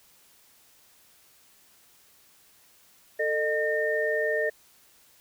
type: tone cluster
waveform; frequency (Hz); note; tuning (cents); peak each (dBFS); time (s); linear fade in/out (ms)
sine; 445.2 / 611 / 1823; A4 / D#5 / A#6; +20 / -32 / -39; -28; 3.19-4.5; 10
effects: white hiss -59 dBFS RMS until 5.2 s

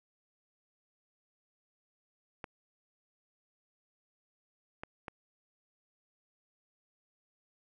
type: clicks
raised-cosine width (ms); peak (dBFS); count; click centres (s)
0.5; -25; 3; 2.442 / 4.835 / 5.082
effects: none

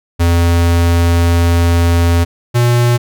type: tone pair in turn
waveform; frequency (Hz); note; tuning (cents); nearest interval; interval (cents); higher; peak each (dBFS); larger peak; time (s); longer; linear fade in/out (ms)
square; 85.3 / 120.28; F2 / B2; -40 / -45; tritone; 595; second; -9; neither; 0.19-2.25 / 2.54-2.98; first; 20
effects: none

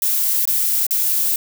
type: noise with dropouts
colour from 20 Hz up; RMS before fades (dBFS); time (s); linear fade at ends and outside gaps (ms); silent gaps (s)
violet; -18; 0.02-1.36; 2; 0.454-0.474 / 0.867-0.908
effects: none

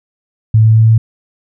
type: tone with pitch steps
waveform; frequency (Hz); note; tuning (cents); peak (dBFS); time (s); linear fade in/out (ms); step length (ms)
sine; 110 / 110.7 / 111.41 / 112.12; A2 / A2 / A2 / A2; 0 / +11 / +22 / +33; -4; 0.54-0.98; 5; 110
effects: none

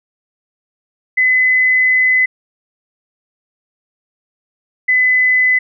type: tone pair in turn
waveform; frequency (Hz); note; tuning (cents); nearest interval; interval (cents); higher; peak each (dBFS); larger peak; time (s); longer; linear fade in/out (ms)
sine; 2020 / 2012; B6 / B6; +39 / +32; unison; 7; first; -9; neither; 1.17-2.26 / 4.88-5.59; first; 10
effects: none

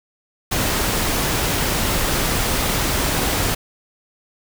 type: noise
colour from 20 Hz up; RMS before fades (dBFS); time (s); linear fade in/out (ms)
pink; -20; 0.51-3.55; 10
effects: none

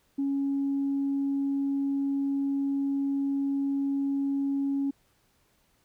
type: tone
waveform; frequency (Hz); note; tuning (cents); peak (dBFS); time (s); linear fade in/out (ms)
sine; 277.2; C#4; 0; -24; 0.18-4.91; 10
effects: tanh soft clip ceiling -21 dBFS + pink hiss -68 dBFS RMS until 5.84 s

